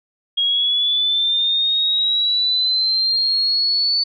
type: linear sweep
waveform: sine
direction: up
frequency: 3274 to 4500 Hz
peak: -15 dBFS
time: 0.37-4.04 s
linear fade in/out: 10 ms
effects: none